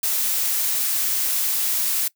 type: noise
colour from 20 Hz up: blue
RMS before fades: -22 dBFS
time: 0.03-2.08 s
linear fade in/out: 5 ms
effects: noise-tail reverb RT60 0.1 s tail -21 dB re dry